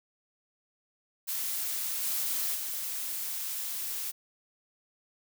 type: noise with level steps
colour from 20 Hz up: blue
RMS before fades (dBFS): -33 / -31 / -35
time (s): 1.27-4.12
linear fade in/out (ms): 20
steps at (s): 2.02 / 2.54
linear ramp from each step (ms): 20
effects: none